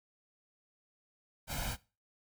pink noise with comb filter, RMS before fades -37 dBFS, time 1.47-1.77 s, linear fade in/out 50 ms, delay 1.3 ms, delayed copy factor +0.8, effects noise-tail reverb RT60 0.3 s tail -19 dB re dry

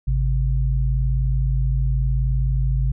sine tone pair together, 51.94 / 131.1 Hz, G#1 / C3, +1 / +4 cents, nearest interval octave + major third, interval 1603 cents, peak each -18 / -22 dBFS, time 0.07-2.92 s, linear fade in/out 10 ms, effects none

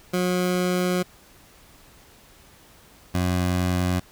20% pulse tone pair in turn, 180.6 / 90.3 Hz, F#3 / F#2, -42 / -42 cents, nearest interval octave, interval 1200 cents, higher first, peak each -16 / -16 dBFS, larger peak neither, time 0.13-1.03 / 3.14-4 s, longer first, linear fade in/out 10 ms, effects pink hiss -52 dBFS RMS until 4.11 s

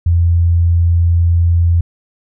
sine tone, 85.2 Hz, F2, 42 cents flat, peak -8 dBFS, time 0.06-1.81 s, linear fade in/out 5 ms, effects none

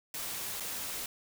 white noise with dropouts, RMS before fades -38 dBFS, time 0.14-1.06 s, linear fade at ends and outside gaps 2 ms, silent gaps 0.6-0.605 s, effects none

